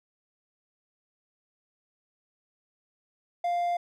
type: tone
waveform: triangle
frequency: 698.5 Hz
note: F5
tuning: in tune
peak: -23 dBFS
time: 3.44-3.77 s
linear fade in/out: 5 ms
effects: none